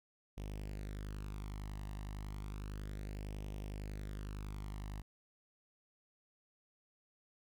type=tone with flanger; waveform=sawtooth; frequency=50.9 Hz; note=G#1; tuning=34 cents flat; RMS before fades=-44 dBFS; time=0.37-5.02 s; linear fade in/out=10 ms; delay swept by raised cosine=0.34 to 1.05 ms; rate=0.32 Hz; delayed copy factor=+0.6; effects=none